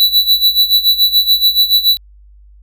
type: tone with tremolo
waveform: square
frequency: 3951 Hz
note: B7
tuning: in tune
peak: -6 dBFS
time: 0-1.97 s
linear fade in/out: 0 ms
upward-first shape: sine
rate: 7 Hz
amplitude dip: 80%
effects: added 50 Hz sine -39 dBFS peak until 2.62 s